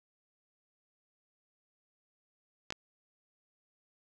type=clicks; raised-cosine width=0.2 ms; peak=-19 dBFS; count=2; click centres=2.705 / 2.724 s; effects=none